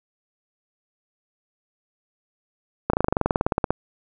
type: slowing click train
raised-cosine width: 1 ms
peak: -5 dBFS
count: 18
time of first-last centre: 2.9-3.706 s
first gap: 34 ms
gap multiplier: 1.04
effects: none